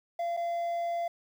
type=tone with dropouts; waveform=triangle; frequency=685 Hz; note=F5; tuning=34 cents flat; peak=-27 dBFS; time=0.19-1.08 s; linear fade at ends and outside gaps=5 ms; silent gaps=0.368-0.372 s; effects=10-bit